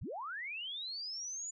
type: linear sweep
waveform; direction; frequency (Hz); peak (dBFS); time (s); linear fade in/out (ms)
sine; up; 41.51 to 7040; -39; 0.01-1.51; 10
effects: none